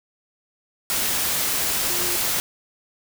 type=tone in noise; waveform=sine; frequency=352.9 Hz; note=F4; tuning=18 cents sharp; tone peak=-33 dBFS; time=1.9-2.16 s; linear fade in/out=0 ms; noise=white; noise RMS=-23 dBFS; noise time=0.9-2.4 s; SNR=-13 dB; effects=none